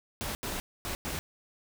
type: noise bursts at uneven times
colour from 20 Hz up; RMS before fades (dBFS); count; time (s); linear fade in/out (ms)
pink; -35; 4; 0.21-0.35 / 0.43-0.6 / 0.85-0.95 / 1.05-1.19; 0
effects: none